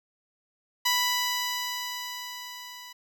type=tone with level ramp; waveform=10% pulse; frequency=987.8 Hz; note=B5; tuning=in tune; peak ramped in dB=-13 to -34 dBFS; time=0.85-2.93 s; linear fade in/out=10 ms; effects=none